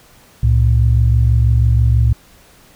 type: tone pair together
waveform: sine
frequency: 67.7 / 113.86 Hz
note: C#2 / A#2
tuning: -40 / -40 cents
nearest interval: major sixth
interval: 900 cents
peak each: -11 dBFS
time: 0.43-2.13 s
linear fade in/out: 5 ms
effects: tanh soft clip ceiling -2 dBFS + pink hiss -47 dBFS RMS until 2.75 s